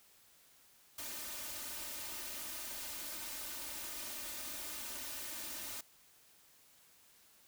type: noise with comb filter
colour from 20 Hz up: white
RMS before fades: -44 dBFS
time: 0.98-5.81 s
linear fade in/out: 5 ms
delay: 3.3 ms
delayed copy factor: +1
effects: white hiss -65 dBFS RMS until 7.47 s